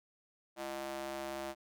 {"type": "ring-modulated tone", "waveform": "sawtooth", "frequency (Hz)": 136.3, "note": "C#3", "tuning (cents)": -29, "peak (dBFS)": -32, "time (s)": [0.56, 1.55], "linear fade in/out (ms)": 50, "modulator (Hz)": 477, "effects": []}